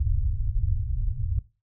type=low-pass noise; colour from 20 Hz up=pink; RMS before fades=-25 dBFS; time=0-1.39 s; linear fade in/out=5 ms; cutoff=110 Hz; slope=48 dB/octave; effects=noise-tail reverb RT60 0.3 s tail -18 dB re dry